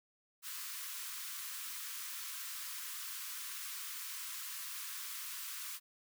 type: high-pass noise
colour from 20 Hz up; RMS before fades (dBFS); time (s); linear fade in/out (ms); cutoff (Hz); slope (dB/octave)
white; -44; 0.42-5.8; 50; 1000; 96
effects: none